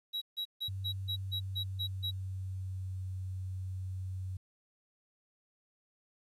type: tone bursts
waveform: triangle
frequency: 3871 Hz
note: B7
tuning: 35 cents flat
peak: -32 dBFS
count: 9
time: 0.13-2.113 s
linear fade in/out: 20 ms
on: 87 ms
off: 150 ms
type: tone with pitch glide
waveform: sine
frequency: 96 to 93.48 Hz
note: G2 to F#2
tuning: -36 to +18 cents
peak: -36 dBFS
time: 0.68-4.37 s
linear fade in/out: 5 ms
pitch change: -46 cents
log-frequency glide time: 1.2-3.05 s
effects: resampled to 32000 Hz + 11-bit